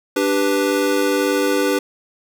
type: chord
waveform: square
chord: G major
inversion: second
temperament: equal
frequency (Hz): 293.7 / 392 / 493.9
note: D4 / G4 / B4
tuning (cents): 0 / 0 / 0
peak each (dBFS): -21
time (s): 0.16-1.79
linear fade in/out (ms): 5
effects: none